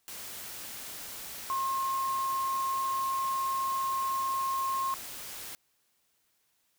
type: tone in noise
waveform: sine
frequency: 1070 Hz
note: C6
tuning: 38 cents sharp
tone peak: -28 dBFS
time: 1.5-4.94 s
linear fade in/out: 0 ms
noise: white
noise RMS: -42 dBFS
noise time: 0.08-5.55 s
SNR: +11 dB
effects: white hiss -73 dBFS RMS until 6.78 s